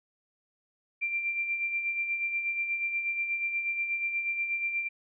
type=tone with tremolo; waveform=sine; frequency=2365 Hz; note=D7; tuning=12 cents sharp; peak=-26 dBFS; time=1.01-4.89 s; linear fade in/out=20 ms; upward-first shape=sine; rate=8.3 Hz; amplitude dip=50%; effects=none